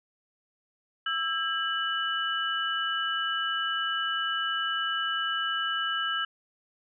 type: tone cluster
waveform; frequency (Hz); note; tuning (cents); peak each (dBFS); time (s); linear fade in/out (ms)
sine; 1325 / 1619 / 2963; E6 / G#6 / F#7; +9 / -45 / +2; -31; 1.06-6.25; 5
effects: none